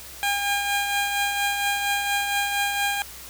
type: tone with tremolo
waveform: 15% pulse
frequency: 807 Hz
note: G#5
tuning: 50 cents flat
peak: -14 dBFS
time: 0.23-3.02 s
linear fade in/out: 0 ms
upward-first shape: triangle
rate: 4.3 Hz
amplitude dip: 45%
effects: added 63 Hz sine -49 dBFS peak until 3.29 s + white hiss -41 dBFS RMS until 3.29 s